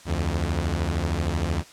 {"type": "beating tone pair", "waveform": "sawtooth", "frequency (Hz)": [73.42, 86.42], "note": ["D2", "F2"], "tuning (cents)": [0, -18], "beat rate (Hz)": 13, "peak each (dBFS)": -22, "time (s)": [0.05, 1.64], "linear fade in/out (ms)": 50, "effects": ["white hiss -48 dBFS RMS until 1.72 s", "low-pass 8000 Hz 12 dB/octave"]}